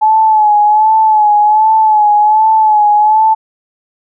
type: tone with vibrato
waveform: sine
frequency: 856 Hz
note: A5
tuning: 48 cents flat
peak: -5 dBFS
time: 0.01-3.35 s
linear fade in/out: 20 ms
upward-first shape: sine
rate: 1.3 Hz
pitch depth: 47 cents each way
effects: none